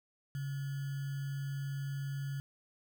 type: tone with sample-and-hold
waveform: sine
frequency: 138.59 Hz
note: C#3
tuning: in tune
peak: -35 dBFS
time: 0.35-2.4 s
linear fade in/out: 0 ms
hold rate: 1575 Hz
effects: none